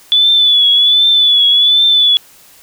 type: tone with vibrato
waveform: sine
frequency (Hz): 3451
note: A7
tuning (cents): -34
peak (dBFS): -6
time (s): 0.12-2.17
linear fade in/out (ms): 0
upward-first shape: triangle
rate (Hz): 1.3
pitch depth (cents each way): 63
effects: white hiss -43 dBFS RMS until 2.62 s